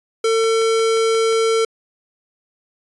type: tone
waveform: square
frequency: 450 Hz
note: A4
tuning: 39 cents sharp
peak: -15 dBFS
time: 0.24-1.65 s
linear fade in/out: 5 ms
type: click train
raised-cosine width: 0.3 ms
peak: -20 dBFS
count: 6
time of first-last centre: 0.44-1.327 s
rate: 5.64 Hz
effects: resampled to 22050 Hz